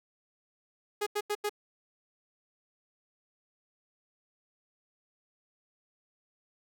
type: tone bursts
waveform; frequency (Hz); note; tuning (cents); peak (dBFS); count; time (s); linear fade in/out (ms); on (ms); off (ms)
sawtooth; 415.3; G#4; 0; -25; 4; 1.01-1.495; 10; 56; 87
effects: none